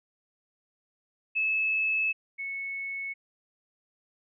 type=tone pair in turn; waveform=sine; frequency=2602 / 2204 Hz; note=E7 / C#7; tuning=-23 / -11 cents; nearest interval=minor third; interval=288 cents; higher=first; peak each=-24 / -32 dBFS; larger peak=first; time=1.35-2.13 / 2.38-3.14 s; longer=first; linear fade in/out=20 ms; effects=none